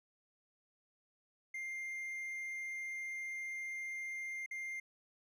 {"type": "tone with dropouts", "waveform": "triangle", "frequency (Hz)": 2105, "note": "C7", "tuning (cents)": 10, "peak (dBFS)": -38, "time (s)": [1.54, 4.8], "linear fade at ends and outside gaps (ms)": 5, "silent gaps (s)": [4.462, 4.51], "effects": []}